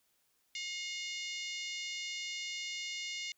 harmonic tone with a mistuned harmonic, 716 Hz, F5, 43 cents sharp, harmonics 3 / 4 / 5 / 6 / 7 / 8 / 9 / 10, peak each -42 / -44 / -46 / -48 / -49 / -50 / -51 / -52 dBFS, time 0.55-3.32 s, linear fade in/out 2 ms, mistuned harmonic 10, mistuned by +21 cents, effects white hiss -75 dBFS RMS until 3.37 s

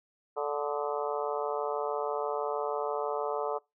harmonic tone with a mistuned harmonic, 146.2 Hz, D3, 7 cents flat, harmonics 3 / 4 / 5 / 6 / 7 / 8 / 9, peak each -33 / -35 / -37 / -39 / -40 / -41 / -42 dBFS, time 0.36-3.59 s, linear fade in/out 20 ms, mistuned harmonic 9, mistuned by -62 cents, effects noise-tail reverb RT60 0.2 s tail -23 dB re dry

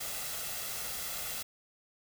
white noise with comb filter, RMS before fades -38 dBFS, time 0-1.43 s, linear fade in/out 10 ms, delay 1.5 ms, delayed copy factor +0.5, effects none

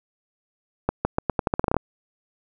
accelerating click train, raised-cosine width 1 ms, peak -6 dBFS, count 13, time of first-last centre 0.89-1.767 s, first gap 160 ms, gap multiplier 0.84, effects none

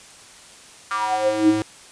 square tone with high-pass filter sweep, 107.4 Hz, A2, 41 cents flat, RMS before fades -20 dBFS, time 0.91-1.62 s, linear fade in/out 0 ms, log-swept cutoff 1300 to 220 Hz, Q 8.4, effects white hiss -45 dBFS RMS until 1.91 s + resampled to 22050 Hz

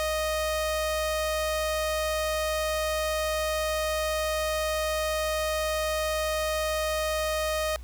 sawtooth tone, 622 Hz, D#5, 1 cent flat, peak -22 dBFS, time 0-7.76 s, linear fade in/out 0 ms, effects added 60 Hz sine -38 dBFS peak until 7.83 s + pink hiss -56 dBFS RMS until 7.83 s

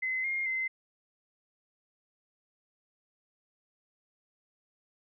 sine tone with pitch steps, 2046 / 2128 / 2064 Hz, C7 / C7 / C7, -39 / +29 / -24 cents, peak -29 dBFS, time 0.02-0.68 s, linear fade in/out 10 ms, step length 220 ms, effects none

